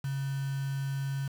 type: tone with quantisation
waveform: sine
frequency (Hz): 137.2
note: C#3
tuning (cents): -17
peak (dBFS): -30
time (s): 0.04-1.28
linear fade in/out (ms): 5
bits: 7
effects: none